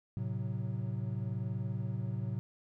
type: chord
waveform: triangle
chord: F# diminished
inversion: first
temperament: equal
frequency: 110 / 130.81 / 185 Hz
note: A2 / C3 / F#3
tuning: 0 / 0 / 0 cents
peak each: -34 / -36 / -39 dBFS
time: 0.17-2.39 s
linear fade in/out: 0 ms
effects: none